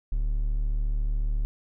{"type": "tone", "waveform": "triangle", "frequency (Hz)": 37.03, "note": "D1", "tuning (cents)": 15, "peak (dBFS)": -21, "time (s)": [0.12, 1.45], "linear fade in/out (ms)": 0, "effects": []}